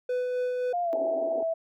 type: tone with tremolo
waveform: triangle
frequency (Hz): 498.7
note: B4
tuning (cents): +17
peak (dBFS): -23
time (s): 0.09-0.73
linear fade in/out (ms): 5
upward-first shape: sine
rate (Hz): 3.8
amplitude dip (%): 25
type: tone with pitch glide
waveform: sine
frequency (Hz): 703 to 655.9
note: F5 to E5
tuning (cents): +11 to -9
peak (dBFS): -25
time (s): 0.73-1.54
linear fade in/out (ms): 10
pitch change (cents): -120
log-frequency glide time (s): 0.83-0.93
type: band-pass noise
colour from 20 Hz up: pink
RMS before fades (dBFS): -36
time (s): 0.93-1.43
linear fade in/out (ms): 0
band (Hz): 260 to 840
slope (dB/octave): 96
effects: none